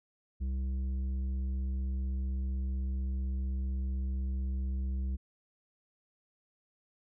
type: tone with tanh clipping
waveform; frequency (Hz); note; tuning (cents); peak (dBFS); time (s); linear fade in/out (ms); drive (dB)
triangle; 65.41; C2; 0; -32; 0.4-5.17; 20; 12
effects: none